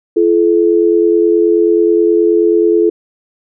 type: tone pair together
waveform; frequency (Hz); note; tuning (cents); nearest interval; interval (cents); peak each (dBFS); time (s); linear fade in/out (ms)
sine; 340.6 / 430; F4 / A4; -43 / -40; major third; 403; -10; 0.16-2.9; 10
effects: none